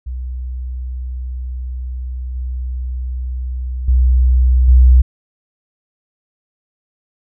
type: tone with level steps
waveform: sine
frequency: 62.8 Hz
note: B1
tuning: 30 cents sharp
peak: -21 / -19 / -8 / -4 dBFS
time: 0.06-5.02 s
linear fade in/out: 10 ms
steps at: 2.35 / 3.88 / 4.68 s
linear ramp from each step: 5 ms
effects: none

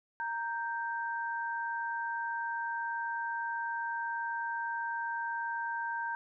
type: tone pair together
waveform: sine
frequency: 929.6 / 1568 Hz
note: A#5 / G6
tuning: -5 / 0 cents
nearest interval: major sixth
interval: 905 cents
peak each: -35 / -36 dBFS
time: 0.2-6.15 s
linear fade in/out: 0 ms
effects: none

